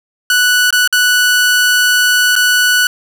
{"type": "tone with dropouts", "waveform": "sawtooth", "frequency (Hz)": 1480, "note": "F#6", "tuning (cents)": 0, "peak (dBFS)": -5, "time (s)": [0.3, 2.87], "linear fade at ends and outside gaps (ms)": 2, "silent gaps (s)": [[0.706, 0.726], [0.876, 0.926], [2.355, 2.362]], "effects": []}